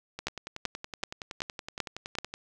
two click trains, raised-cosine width 0.2 ms, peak -12 / -20 dBFS, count 6 / 24, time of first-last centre 0.27-2.186 / 0.19-2.34 s, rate 2.61 / 10.7 Hz, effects none

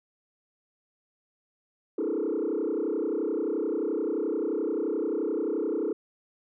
sine tone with frequency modulation, 375.9 Hz, F#4, 27 cents sharp, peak -24 dBFS, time 1.98-5.93 s, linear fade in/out 5 ms, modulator 31.5 Hz, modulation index 2.9, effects tanh soft clip ceiling -23 dBFS

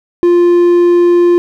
triangle tone, 349.2 Hz, F4, in tune, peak -3 dBFS, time 0.23-1.38 s, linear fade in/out 0 ms, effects none

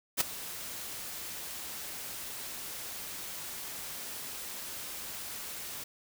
white noise with ADSR envelope, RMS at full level -25 dBFS, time 0.17-5.84 s, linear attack 36 ms, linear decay 13 ms, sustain -16 dB, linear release 6 ms, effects none

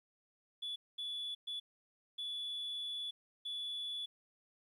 sine tone bursts at uneven times, 3436 Hz, A7, 42 cents flat, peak -37 dBFS, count 5, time 0.62-0.76 / 0.98-1.35 / 1.47-1.6 / 2.18-3.11 / 3.45-4.06 s, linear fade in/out 10 ms, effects tanh soft clip ceiling -36 dBFS + 12-bit

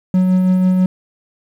triangle tone with tremolo, 184.7 Hz, F#3, 3 cents flat, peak -7 dBFS, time 0.14-0.86 s, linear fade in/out 2 ms, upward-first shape triangle, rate 6.1 Hz, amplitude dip 30%, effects 8-bit

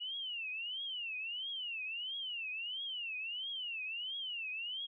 sine tone with vibrato, 2870 Hz, F7, 47 cents sharp, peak -38 dBFS, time 0-4.87 s, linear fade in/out 20 ms, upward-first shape triangle, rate 1.5 Hz, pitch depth 260 cents each way, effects none

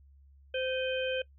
harmonic tone with a mistuned harmonic, 518 Hz, C5, 17 cents flat, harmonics 1 / 3 / 5 / 6, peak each -31 / -39 / -39 / -38 dBFS, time 0.54-1.22 s, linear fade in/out 5 ms, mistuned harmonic 5, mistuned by -65 cents, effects noise-tail reverb RT60 0.1 s tail -21 dB re dry + added 69 Hz sine -55 dBFS peak until 1.38 s

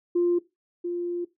sine tone pair in turn, 349.2 / 349.2 Hz, F4 / F4, 0 / 0 cents, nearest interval unison, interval 0 cents, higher neither, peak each -18 / -26 dBFS, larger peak first, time 0.15-0.39 / 0.84-1.25 s, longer second, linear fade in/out 10 ms, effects noise-tail reverb RT60 0.2 s tail -18 dB re dry + tanh soft clip ceiling -15 dBFS

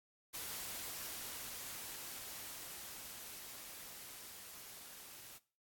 white noise with level ramp, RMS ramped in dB -44 to -54 dBFS, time 0.33-5.39 s, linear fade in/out 20 ms, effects noise-tail reverb RT60 0.4 s tail -20 dB re dry + AAC 64 kbps

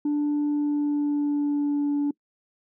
sine tone with pitch glide, 293.7 to 288.5 Hz, D4 to D4, 0 to -31 cents, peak -19 dBFS, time 0.05-2.11 s, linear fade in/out 5 ms, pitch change -31 cents, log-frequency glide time 0.49-1.97 s, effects noise-tail reverb RT60 0.1 s tail -24 dB re dry + tanh soft clip ceiling -20 dBFS

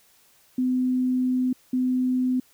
sine tone pair in turn, 254.1 / 254.1 Hz, B3 / B3, +49 / +49 cents, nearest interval unison, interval 0 cents, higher neither, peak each -20 dBFS, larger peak neither, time 0.58-1.53 / 1.73-2.4 s, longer first, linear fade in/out 5 ms, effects white hiss -59 dBFS RMS until 2.53 s

